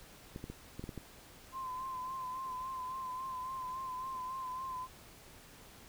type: clicks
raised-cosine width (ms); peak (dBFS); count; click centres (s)
3; -29; 7; 0.361 / 0.441 / 0.5 / 0.795 / 0.84 / 0.892 / 0.977
type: tone with vibrato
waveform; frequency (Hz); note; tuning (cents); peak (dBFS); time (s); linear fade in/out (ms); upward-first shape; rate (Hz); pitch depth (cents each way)
sine; 1033; C6; -22; -38; 1.52-4.88; 50; sine; 3.6; 41
effects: pink hiss -56 dBFS RMS until 5.88 s